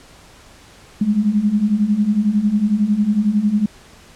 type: beating tone pair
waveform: sine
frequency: 201.6 / 212.6 Hz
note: G3 / G#3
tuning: +49 / +41 cents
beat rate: 11 Hz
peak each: -19 / -15 dBFS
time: 1.01-3.66 s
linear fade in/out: 5 ms
effects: pink hiss -45 dBFS RMS until 4.15 s + low-pass 9000 Hz 12 dB/octave